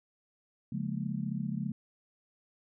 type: chord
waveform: sine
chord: Bb minor seventh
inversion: first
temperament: just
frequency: 139.85 / 174.81 / 209.8 / 233.1 Hz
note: Db3 / F3 / Ab3 / Bb3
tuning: +16 / +2 / +18 / 0 cents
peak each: -37 / -37 / -36 / -40 dBFS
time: 0.72-1.72 s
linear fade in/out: 5 ms
effects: none